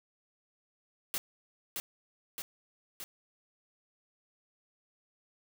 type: noise with echo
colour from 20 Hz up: white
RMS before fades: -34 dBFS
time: 1.14-1.18 s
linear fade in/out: 0 ms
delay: 620 ms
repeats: 3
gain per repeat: -3 dB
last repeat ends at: 3.04 s
effects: none